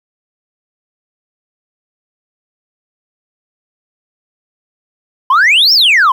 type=exponential two-way sweep; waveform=sine; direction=up then down; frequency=987.8 to 5588 to 987.8 Hz; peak=-3 dBFS; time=5.3-6.12 s; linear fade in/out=5 ms; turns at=5.73 s; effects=tanh soft clip ceiling -4 dBFS + 7-bit